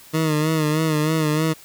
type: tone with vibrato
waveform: 20% pulse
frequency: 155.56 Hz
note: D#3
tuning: in tune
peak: -13 dBFS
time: 0.13-1.54 s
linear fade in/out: 20 ms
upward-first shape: sine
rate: 3.2 Hz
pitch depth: 55 cents each way
effects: white hiss -46 dBFS RMS until 1.64 s